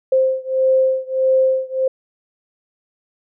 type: beating tone pair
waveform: sine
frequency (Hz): 523.3 / 524.9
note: C5 / C5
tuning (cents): 0 / +5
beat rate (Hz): 1.6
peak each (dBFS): -16 / -17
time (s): 0.12-1.88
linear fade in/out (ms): 5
effects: none